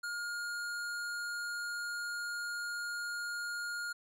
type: tone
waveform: square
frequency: 1421 Hz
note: F6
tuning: 30 cents sharp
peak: -37 dBFS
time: 0.03-3.93 s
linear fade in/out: 10 ms
effects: low-pass 12000 Hz 12 dB/octave